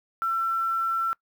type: tone with quantisation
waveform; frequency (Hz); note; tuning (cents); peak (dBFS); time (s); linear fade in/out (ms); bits
sine; 1345; E6; +34; -23; 0.22-1.13; 0; 8
effects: noise-tail reverb RT60 0.1 s tail -23 dB re dry